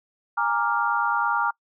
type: chord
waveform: sine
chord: Bb dominant seventh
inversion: third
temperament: equal with one note detuned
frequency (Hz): 823 / 932.3 / 1174.7 / 1396.9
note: Ab5 / Bb5 / D6 / F6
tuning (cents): -16 / 0 / 0 / 0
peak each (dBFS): -28 / -25 / -27 / -25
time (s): 0.37-1.51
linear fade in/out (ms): 10
effects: noise-tail reverb RT60 0.1 s tail -25 dB re dry